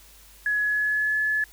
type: tone with pitch glide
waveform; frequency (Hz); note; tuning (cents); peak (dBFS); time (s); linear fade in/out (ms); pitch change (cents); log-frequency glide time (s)
sine; 1688 to 1716.5; G#6 to A6; +28 to -43; -21; 0.46-1.44; 2; +29; 0.61-1.17
effects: added 50 Hz sine -53 dBFS peak until 1.52 s + white hiss -52 dBFS RMS until 1.52 s